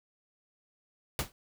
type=noise with exponential decay; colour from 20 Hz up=pink; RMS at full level=-27 dBFS; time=1.19-1.32 s; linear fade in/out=1 ms; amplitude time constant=28 ms; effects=none